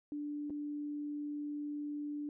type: tone with dropouts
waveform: sine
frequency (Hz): 293.7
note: D4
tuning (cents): 0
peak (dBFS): -37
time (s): 0.12-2.29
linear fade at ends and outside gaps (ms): 1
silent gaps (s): 0.498-0.504
effects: none